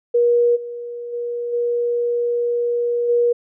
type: tone with level steps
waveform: sine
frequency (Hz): 477.9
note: A#4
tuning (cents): +43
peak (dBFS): -12 / -27 / -22 / -17 / -13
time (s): 0.14-3.33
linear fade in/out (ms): 10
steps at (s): 0.55 / 1.12 / 1.52 / 3.08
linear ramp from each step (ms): 20
effects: none